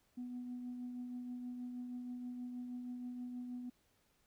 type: tone with tremolo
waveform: sine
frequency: 246.9 Hz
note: B3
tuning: in tune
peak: -39 dBFS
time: 0.17-3.7 s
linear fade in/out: 10 ms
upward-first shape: triangle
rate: 6.3 Hz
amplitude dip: 40%
effects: tanh soft clip ceiling -38 dBFS + pink hiss -75 dBFS RMS until 4.26 s